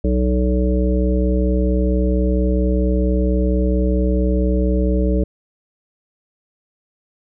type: harmonic tone with a mistuned harmonic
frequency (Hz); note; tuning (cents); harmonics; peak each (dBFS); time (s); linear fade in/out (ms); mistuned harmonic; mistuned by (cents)
62.2; B1; +13; 1 / 3 / 5 / 7 / 9; -16 / -21 / -23 / -24 / -26; 0.04-5.24; 5; 9; +16
effects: none